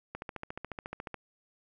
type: click train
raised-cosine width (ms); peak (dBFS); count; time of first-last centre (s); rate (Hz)
0.5; -23; 15; 0.15-1.143; 14.1
effects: none